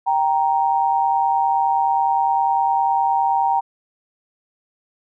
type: tone pair together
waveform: sine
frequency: 784 / 933.7 Hz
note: G5 / A#5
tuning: 0 / +3 cents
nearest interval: minor third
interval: 303 cents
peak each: -18 dBFS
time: 0.06-3.61 s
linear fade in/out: 20 ms
effects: none